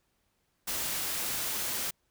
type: noise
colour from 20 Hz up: white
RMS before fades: -33 dBFS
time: 0.67-1.91 s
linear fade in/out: 10 ms
effects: pink hiss -75 dBFS RMS until 2.1 s